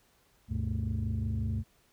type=tone cluster; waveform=sine; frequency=72 / 97.7 / 123 / 220.3 Hz; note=D2 / G2 / B2 / A3; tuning=-34 / -5 / -7 / +2 cents; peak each=-33 / -31 / -36 / -36 dBFS; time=0.48-1.64 s; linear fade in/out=50 ms; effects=tanh soft clip ceiling -24 dBFS + pink hiss -67 dBFS RMS until 1.92 s